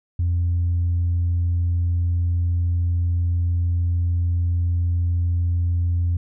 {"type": "tone", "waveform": "sine", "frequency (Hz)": 86.6, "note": "F2", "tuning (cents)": -14, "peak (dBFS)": -16, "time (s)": [0.19, 6.17], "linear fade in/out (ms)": 5, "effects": ["tanh soft clip ceiling -15 dBFS"]}